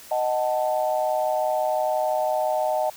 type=chord; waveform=sine; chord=D# diminished; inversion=none; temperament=equal with one note detuned; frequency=622.3 / 748.2 / 880 Hz; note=D#5 / F#5 / A5; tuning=0 / +19 / 0 cents; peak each=-23 / -26 / -28 dBFS; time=0.11-2.9 s; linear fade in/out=5 ms; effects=white hiss -45 dBFS RMS until 2.96 s